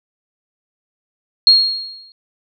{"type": "tone with exponential decay", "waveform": "sine", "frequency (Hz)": 4272, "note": "C8", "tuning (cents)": 35, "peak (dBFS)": -3, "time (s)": [1.47, 2.12], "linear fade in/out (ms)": 1, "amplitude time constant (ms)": 140, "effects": []}